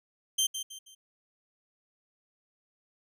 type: tone with echo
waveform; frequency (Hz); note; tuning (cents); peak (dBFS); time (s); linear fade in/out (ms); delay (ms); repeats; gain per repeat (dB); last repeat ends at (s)
20% pulse; 3137; G7; +1; -19; 0.38-0.47; 10; 160; 3; -9; 0.95
effects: none